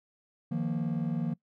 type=chord; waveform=triangle; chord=Eb suspended second; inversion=none; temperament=just; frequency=155.56 / 175.01 / 233.3 Hz; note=Eb3 / F3 / Bb3; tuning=0 / +4 / +2 cents; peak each=-30 dBFS; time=0.51-1.34 s; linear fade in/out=10 ms; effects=noise-tail reverb RT60 0.1 s tail -23 dB re dry + tanh soft clip ceiling -21 dBFS